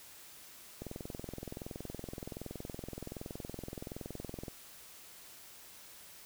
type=click train; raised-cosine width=2 ms; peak=-28 dBFS; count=79; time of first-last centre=0.82-4.482 s; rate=21.3 Hz; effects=white hiss -54 dBFS RMS until 6.25 s